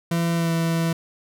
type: tone with pitch glide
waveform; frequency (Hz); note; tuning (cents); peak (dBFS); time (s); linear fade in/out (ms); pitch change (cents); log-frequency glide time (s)
40% pulse; 168.4 to 165.51; E3 to E3; +37 to +7; -19; 0.11-0.93; 5; -30; 0.35-0.52
effects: none